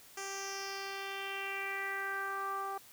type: tone with low-pass filter sweep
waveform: 10% pulse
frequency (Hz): 392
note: G4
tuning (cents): 0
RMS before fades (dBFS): -39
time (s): 0.17-2.78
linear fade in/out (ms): 5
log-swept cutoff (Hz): 7600 to 970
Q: 3.8
effects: white hiss -57 dBFS RMS until 2.92 s